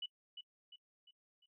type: tone with echo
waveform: sine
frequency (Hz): 2960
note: F#7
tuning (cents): 0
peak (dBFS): -39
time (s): 0.02-0.06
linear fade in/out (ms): 5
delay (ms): 350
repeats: 4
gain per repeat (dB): -7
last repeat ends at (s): 1.46
effects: noise-tail reverb RT60 0.1 s tail -25 dB re dry

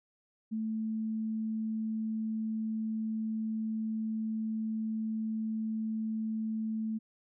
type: tone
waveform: sine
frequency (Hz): 220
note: A3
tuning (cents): 0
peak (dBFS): -31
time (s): 0.51-6.99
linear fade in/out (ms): 20
effects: none

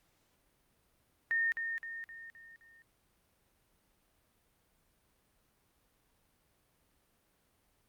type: tone with echo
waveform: sine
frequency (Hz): 1830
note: A#6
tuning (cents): -32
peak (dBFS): -28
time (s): 1.31-1.52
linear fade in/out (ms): 0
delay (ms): 260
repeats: 5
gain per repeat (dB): -6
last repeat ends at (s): 2.82
effects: pink hiss -73 dBFS RMS until 7.88 s + Opus 48 kbps

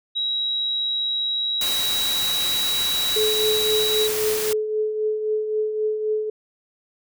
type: tone with pitch glide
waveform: sine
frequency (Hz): 3855 to 3891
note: B7 to B7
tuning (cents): -43 to -27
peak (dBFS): -21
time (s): 0.15-4.08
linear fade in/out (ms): 20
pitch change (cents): +16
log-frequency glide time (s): 1.25-2.91
type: noise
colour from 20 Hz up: white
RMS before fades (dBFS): -27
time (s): 1.61-4.53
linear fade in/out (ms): 2
type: tone with tremolo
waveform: sine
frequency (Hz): 430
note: A4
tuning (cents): -40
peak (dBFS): -18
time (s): 3.16-6.3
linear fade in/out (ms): 5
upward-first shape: triangle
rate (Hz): 3.8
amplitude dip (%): 55
effects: none

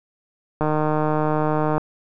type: click train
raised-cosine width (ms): 1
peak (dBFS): -8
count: 180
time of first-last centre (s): 0.61-1.78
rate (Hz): 153
effects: none

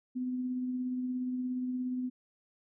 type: tone with tremolo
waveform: sine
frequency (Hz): 252.3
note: B3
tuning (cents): +37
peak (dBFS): -30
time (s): 0.15-2.1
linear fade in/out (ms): 20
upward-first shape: triangle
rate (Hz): 17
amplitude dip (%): 30
effects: none

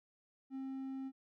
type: tone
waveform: triangle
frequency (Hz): 266.5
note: C4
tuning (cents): +32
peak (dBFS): -38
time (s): 0.5-1.12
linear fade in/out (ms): 50
effects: none

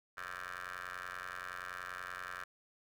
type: ring-modulated tone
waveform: 15% pulse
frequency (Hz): 90.5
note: F#2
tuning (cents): -38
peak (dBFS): -33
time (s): 0.17-2.44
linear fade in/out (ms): 5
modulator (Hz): 1460
effects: none

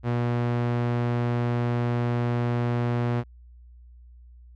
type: tone with low-pass filter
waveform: sawtooth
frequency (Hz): 120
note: B2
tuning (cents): -49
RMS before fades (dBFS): -25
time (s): 0.03-3.24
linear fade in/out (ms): 50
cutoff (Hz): 2300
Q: 0.52
effects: added 60 Hz sine -46 dBFS peak until 4.55 s

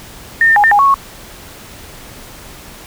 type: tone with pitch steps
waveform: sine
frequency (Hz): 1822 / 1806 / 823 / 1804 / 819 / 1109 / 1100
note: A#6 / A6 / G#5 / A6 / G#5 / C#6 / C#6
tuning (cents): -40 / +45 / -16 / +43 / -24 / 0 / -14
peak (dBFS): -6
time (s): 0.41-0.942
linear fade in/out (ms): 2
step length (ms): 76
effects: pink hiss -35 dBFS RMS until 2.86 s

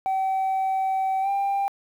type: tone with pitch glide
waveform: sine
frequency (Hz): 766 to 793.5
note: G5 to G5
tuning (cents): -40 to +21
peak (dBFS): -19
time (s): 0.06-1.68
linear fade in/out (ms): 0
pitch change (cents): +61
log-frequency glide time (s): 1.21-1.29
effects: tanh soft clip ceiling -20 dBFS + 9-bit

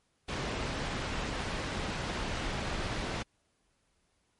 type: low-pass noise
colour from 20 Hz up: pink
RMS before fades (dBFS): -35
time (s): 0.28-3.23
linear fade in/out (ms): 10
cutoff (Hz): 4100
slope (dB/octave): 12
effects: pink hiss -74 dBFS RMS until 4.39 s + MP3 48 kbps

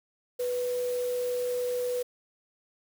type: tone in noise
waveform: sine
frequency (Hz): 493.9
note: B4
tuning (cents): 0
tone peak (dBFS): -27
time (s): 0.39-2.03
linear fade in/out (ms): 10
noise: white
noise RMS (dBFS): -44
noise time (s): 0.39-2.03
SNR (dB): +14
effects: none

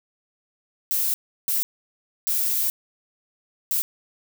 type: noise bursts at uneven times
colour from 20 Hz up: violet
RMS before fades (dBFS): -23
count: 4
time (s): 0.91-1.14 / 1.48-1.63 / 2.27-2.7 / 3.71-3.82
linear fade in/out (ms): 0
effects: none

